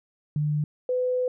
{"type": "tone pair in turn", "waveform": "sine", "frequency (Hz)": [149.5, 502.9], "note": ["D3", "B4"], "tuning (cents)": [31, 31], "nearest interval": "octave + major sixth", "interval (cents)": 2100, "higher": "second", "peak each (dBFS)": -22, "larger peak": "neither", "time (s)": [[0.36, 0.64], [0.89, 1.28]], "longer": "second", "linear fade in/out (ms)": 2, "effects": []}